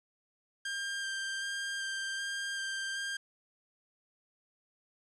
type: tone with vibrato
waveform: sawtooth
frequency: 1590 Hz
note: G6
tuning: 24 cents sharp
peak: -31 dBFS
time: 0.65-3.17 s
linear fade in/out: 5 ms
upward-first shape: square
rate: 1.3 Hz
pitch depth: 10 cents each way
effects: resampled to 22050 Hz + 10-bit